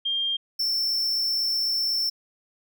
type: tone pair in turn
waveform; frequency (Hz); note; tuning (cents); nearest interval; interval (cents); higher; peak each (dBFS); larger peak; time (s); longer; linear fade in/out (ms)
sine / square; 3200 / 5382; G7 / E8; +35 / +35; major sixth; 900; second; -23; neither; 0.05-0.37 / 0.59-2.1; second; 10
effects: none